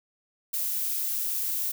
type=noise; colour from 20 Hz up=violet; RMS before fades=-29 dBFS; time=0.53-1.72 s; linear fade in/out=10 ms; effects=none